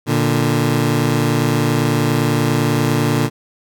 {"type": "tone pair together", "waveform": "20% pulse", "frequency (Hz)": [117.68, 147.8], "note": ["A#2", "D3"], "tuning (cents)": [17, 11], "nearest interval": "major third", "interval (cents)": 394, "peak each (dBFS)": -12, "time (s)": [0.06, 3.3], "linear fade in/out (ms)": 50, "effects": []}